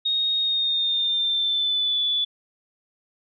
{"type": "tone with pitch glide", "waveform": "sine", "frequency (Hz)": [3729, 3459], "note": ["A#7", "A7"], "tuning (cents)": [0, -30], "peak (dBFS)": -20, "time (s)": [0.05, 2.25], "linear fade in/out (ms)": 10, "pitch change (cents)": -130, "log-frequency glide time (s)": [0.4, 2.01], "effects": []}